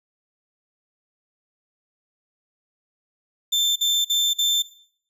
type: tone bursts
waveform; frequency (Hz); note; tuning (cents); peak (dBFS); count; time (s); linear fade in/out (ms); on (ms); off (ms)
35% pulse; 3557; A7; +18; -16; 4; 3.52-4.624; 10; 240; 48
effects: noise-tail reverb RT60 0.6 s tail -18 dB re dry + resampled to 32000 Hz